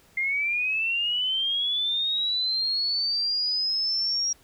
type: linear sweep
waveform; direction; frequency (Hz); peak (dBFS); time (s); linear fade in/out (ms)
sine; up; 2093 to 5660; -23; 0.17-4.33; 5
effects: pink hiss -58 dBFS RMS until 4.43 s